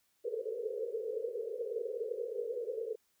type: band-pass noise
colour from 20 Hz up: white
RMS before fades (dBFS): -38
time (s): 0.24-2.96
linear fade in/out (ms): 10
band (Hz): 420 to 500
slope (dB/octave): 96
effects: white hiss -75 dBFS RMS until 3.2 s